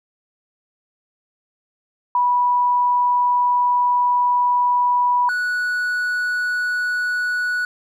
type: tone pair in turn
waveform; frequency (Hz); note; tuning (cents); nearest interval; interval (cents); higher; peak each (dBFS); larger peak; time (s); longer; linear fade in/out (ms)
sine / triangle; 980 / 1471.5; B5 / F#6; -14 / -10; perfect fifth; 704; second; -14 / -17; first; 2.15-5.29 / 5.29-7.65; first; 2
effects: none

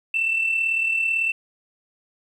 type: tone pair together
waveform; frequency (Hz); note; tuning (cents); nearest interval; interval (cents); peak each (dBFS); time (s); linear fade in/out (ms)
sine; 2637 / 2675; E7 / E7; 0 / +25; unison; 25; -28 / -19; 0.14-1.32; 5
effects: tanh soft clip ceiling -14 dBFS + 9-bit

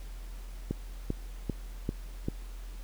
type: click train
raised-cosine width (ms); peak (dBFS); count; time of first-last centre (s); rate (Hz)
3; -17; 5; 0.71-2.285; 2.54
effects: added 42 Hz sine -39 dBFS peak until 2.83 s + pink hiss -55 dBFS RMS until 2.83 s

